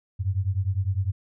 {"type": "beating tone pair", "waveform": "sine", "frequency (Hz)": [91.8, 101.7], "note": ["F#2", "G#2"], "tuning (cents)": [-13, -36], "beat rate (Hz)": 9.9, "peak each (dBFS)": [-25, -26], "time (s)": [0.19, 1.12], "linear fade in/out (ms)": 20, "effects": []}